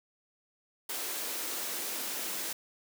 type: noise with high-pass filter sweep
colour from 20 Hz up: white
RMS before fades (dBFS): -36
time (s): 0.89-2.53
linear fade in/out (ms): 5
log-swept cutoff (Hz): 360 to 240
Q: 1.5
effects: none